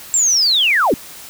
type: linear sweep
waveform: sine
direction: down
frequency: 7590 to 197.5 Hz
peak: -11 dBFS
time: 0.14-0.94 s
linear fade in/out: 0 ms
effects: white hiss -36 dBFS RMS until 1.29 s